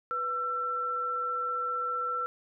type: tone pair together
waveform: sine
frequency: 493.9 / 1342.4 Hz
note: B4 / E6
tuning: 0 / +31 cents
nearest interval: octave + perfect fourth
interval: 1731 cents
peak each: -39 / -29 dBFS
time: 0.11-2.26 s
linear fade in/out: 0 ms
effects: none